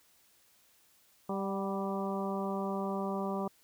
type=harmonic tone with a mistuned harmonic; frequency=196 Hz; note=G3; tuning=in tune; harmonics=1 / 2 / 3 / 4 / 5 / 6; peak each=-35 / -38 / -40 / -41 / -42 / -43 dBFS; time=1.29-3.48 s; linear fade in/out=5 ms; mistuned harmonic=4; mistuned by=-35 cents; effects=white hiss -66 dBFS RMS until 3.63 s